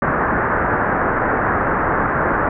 white low-pass noise, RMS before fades -18 dBFS, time 0.02-2.49 s, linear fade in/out 2 ms, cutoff 1700 Hz, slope 48 dB/octave, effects none

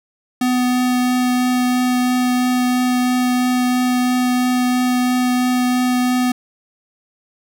square tone with vibrato, 249.9 Hz, B3, 21 cents sharp, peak -15 dBFS, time 0.41-6.32 s, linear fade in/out 5 ms, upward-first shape triangle, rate 3 Hz, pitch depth 9 cents each way, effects none

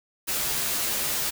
white noise with comb filter, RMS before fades -27 dBFS, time 0.27-1.31 s, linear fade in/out 20 ms, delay 11 ms, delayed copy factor -0.65, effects none

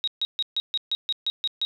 sine tone bursts, 3800 Hz, A#7, 33 cents sharp, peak -22 dBFS, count 10, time 0.04-1.65 s, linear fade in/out 0 ms, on 35 ms, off 140 ms, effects none

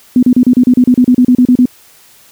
sine tone bursts, 249.4 Hz, B3, 17 cents sharp, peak -3 dBFS, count 15, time 0.16-1.656 s, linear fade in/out 2 ms, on 68 ms, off 34 ms, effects white hiss -43 dBFS RMS until 2.31 s

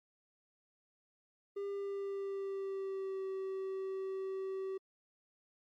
triangle tone with pitch glide, 400 to 383.3 Hz, G4 to G4, +35 to -39 cents, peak -35 dBFS, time 1.56-4.78 s, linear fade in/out 10 ms, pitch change -74 cents, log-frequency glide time 1.67-3.25 s, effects AAC 64 kbps

